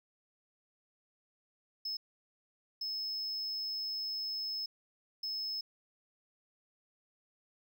triangle tone bursts at uneven times, 5200 Hz, E8, 24 cents flat, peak -34 dBFS, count 3, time 1.85-1.97 / 2.81-4.66 / 5.23-5.61 s, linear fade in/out 5 ms, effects none

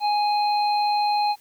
harmonic tone, 830.6 Hz, G#5, in tune, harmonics 1 / 3 / 5, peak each -19 / -35 / -30 dBFS, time 0-1.36 s, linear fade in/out 50 ms, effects white hiss -56 dBFS RMS until 1.4 s

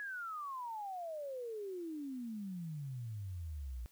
sine exponential sweep, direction down, 1701 to 57.3 Hz, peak -40 dBFS, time 0-3.86 s, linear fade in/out 0 ms, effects white hiss -68 dBFS RMS until 3.91 s

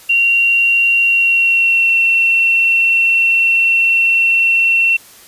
sine tone with pitch glide, 2756 to 2712 Hz, F7 to E7, -24 to +49 cents, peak -9 dBFS, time 0.09-4.97 s, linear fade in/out 10 ms, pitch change -27 cents, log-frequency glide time 1.01-1.94 s, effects white hiss -41 dBFS RMS until 5.27 s + resampled to 32000 Hz

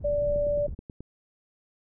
pink low-pass noise, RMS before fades -35 dBFS, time 0-0.75 s, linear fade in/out 10 ms, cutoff 120 Hz, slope 12 dB/octave
sine tone, 583 Hz, D5, 13 cents flat, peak -23 dBFS, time 0.04-0.67 s, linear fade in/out 10 ms
click train, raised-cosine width 3 ms, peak -27 dBFS, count 7, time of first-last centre 0.36-1.006 s, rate 9.29 Hz
effects none

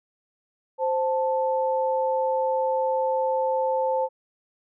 sine tone pair together, 522.9 / 880 Hz, C5 / A5, -1 / 0 cents, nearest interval major sixth, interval 901 cents, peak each -23 / -25 dBFS, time 0.78-4.09 s, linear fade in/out 50 ms, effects none

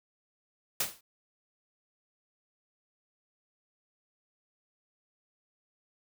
white noise with exponential decay, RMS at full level -26 dBFS, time 0.8-1.01 s, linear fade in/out 5 ms, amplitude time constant 45 ms, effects none

